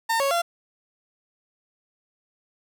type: tone with pitch steps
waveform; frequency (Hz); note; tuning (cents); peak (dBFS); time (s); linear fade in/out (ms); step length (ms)
30% pulse; 909 / 553 / 686; A#5 / C#5 / F5; -44 / -4 / -31; -18; 0.09-0.42; 10; 110
effects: none